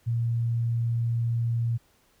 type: tone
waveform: sine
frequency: 116.8 Hz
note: A#2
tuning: 4 cents sharp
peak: -23 dBFS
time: 0.06-1.78 s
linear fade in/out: 20 ms
effects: pink hiss -64 dBFS RMS until 2.2 s